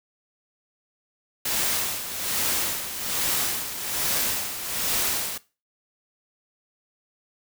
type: noise with tremolo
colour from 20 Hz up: white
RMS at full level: -24 dBFS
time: 1.45-5.38 s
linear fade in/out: 5 ms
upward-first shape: sine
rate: 1.2 Hz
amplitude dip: 65%
effects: noise-tail reverb RT60 0.3 s tail -19 dB re dry